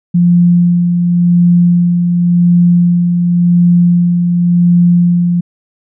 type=tone with tremolo; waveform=sine; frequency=174.5 Hz; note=F3; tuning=1 cent flat; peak=-4 dBFS; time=0.14-5.41 s; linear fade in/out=10 ms; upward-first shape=sine; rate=0.91 Hz; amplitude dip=40%; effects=none